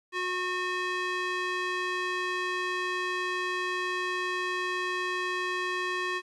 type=tone with band-pass filter; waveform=square; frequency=363.9 Hz; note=F#4; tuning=29 cents flat; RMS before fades=-31 dBFS; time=0.12-6.22 s; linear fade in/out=50 ms; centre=1900 Hz; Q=1.2; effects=resampled to 24000 Hz + 10-bit